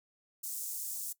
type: high-pass noise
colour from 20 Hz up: pink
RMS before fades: -39 dBFS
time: 0.43-1.13 s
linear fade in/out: 10 ms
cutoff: 7200 Hz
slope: 24 dB/octave
effects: noise-tail reverb RT60 0.1 s tail -19 dB re dry